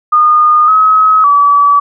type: tone with pitch steps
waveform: sine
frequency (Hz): 1223 / 1277 / 1147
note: D#6 / D#6 / D6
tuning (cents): -30 / +45 / -41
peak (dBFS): -4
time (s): 0.12-1.8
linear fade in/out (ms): 10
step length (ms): 560
effects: none